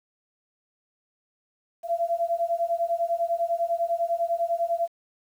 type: beating tone pair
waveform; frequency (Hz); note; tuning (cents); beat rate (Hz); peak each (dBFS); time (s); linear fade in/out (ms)
sine; 674 / 684; E5 / F5; +38 / -36; 10; -26; 1.83-4.89; 50
effects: 9-bit